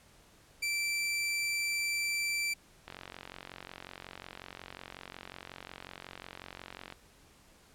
sawtooth tone, 2338 Hz, D7, 8 cents flat, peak -27 dBFS, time 0.62-2.54 s, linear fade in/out 10 ms
click train, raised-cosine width 0.3 ms, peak -27 dBFS, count 185, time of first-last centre 2.88-6.924 s, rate 45.5 Hz
effects pink hiss -61 dBFS RMS until 7.74 s + low-pass 12000 Hz 12 dB/octave

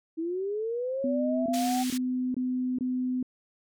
sine linear sweep, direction up, 316.3 to 768 Hz, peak -28 dBFS, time 0.17-1.84 s, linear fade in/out 20 ms
sine tone bursts, 253.3 Hz, B3, 44 cents sharp, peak -26 dBFS, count 5, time 1.04-3.228 s, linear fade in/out 2 ms, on 420 ms, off 22 ms
white band-pass noise, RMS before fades -38 dBFS, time 1.53-1.98 s, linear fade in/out 10 ms, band 1900 to 8700 Hz, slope 12 dB/octave
effects none

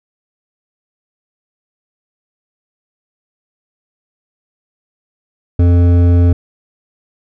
sine tone with hard clipping, 87.31 Hz, F2, in tune, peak -8 dBFS, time 5.59-6.33 s, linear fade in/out 5 ms, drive 11 dB, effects none

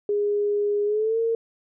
sine tone with pitch glide, 411.7 to 456.8 Hz, G#4 to A#4, -15 to -35 cents, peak -20 dBFS, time 0.09-1.35 s, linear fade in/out 2 ms, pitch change +180 cents, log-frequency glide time 0.85-1.19 s, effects none

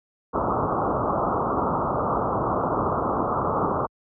white low-pass noise, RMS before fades -24 dBFS, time 0.33-3.87 s, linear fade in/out 20 ms, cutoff 1300 Hz, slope 96 dB/octave, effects high-pass 60 Hz 12 dB/octave

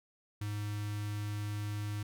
square tone with notch filter, 104.2 Hz, G#2, 6 cents sharp, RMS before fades -37 dBFS, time 0.41-2.03 s, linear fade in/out 5 ms, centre 590 Hz, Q 0.79, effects none

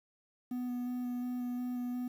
triangle tone with vibrato, 246.9 Hz, B3, in tune, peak -32 dBFS, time 0.51-2.08 s, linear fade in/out 5 ms, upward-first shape square, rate 2.8 Hz, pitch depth 9 cents each way, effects 10-bit

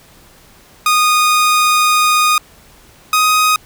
sawtooth tone pair in turn, 1234 / 1251.9 Hz, D#6 / D#6, -15 / +10 cents, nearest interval unison, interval 25 cents, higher second, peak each -6 dBFS, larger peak neither, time 0.86-2.38 / 3.13-3.56 s, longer first, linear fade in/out 2 ms, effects pink hiss -45 dBFS RMS until 3.65 s

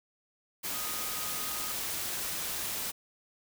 sine tone in noise, 1247 Hz, D#6, 3 cents sharp, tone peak -44 dBFS, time 0.73-1.73 s, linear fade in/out 20 ms, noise white, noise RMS -35 dBFS, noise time 0.63-2.92 s, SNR -12 dB, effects none

